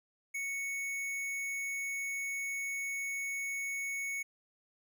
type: tone with hard clipping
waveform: sine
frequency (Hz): 2217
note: C#7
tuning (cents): 0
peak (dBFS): -36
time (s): 0.34-4.23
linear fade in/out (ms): 10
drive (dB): 15
effects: none